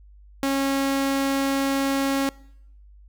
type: tone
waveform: sawtooth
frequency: 273.6 Hz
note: C#4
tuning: 23 cents flat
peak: -17 dBFS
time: 0.43-2.29 s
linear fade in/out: 0 ms
effects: noise-tail reverb RT60 0.8 s tail -24 dB re dry + added 50 Hz sine -46 dBFS peak until 3.08 s